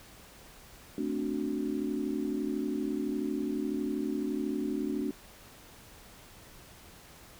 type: chord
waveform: sine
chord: D dominant seventh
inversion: second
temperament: equal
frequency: 220 / 261.6 / 293.7 / 370 Hz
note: A3 / C4 / D4 / F#4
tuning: 0 / 0 / 0 / 0 cents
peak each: -36 / -36 / -33 / -37 dBFS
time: 0.98-5.11 s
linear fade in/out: 2 ms
effects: pink hiss -53 dBFS RMS until 7.39 s